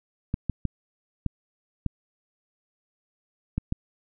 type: clicks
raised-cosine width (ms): 5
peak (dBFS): -13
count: 7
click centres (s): 0.341 / 0.497 / 0.653 / 1.263 / 1.863 / 3.58 / 3.724
effects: none